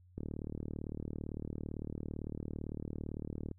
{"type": "click train", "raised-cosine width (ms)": 3, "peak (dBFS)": -27, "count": 127, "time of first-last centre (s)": [0.18, 3.513], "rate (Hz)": 37.8, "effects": ["added 90 Hz sine -59 dBFS peak until 3.58 s"]}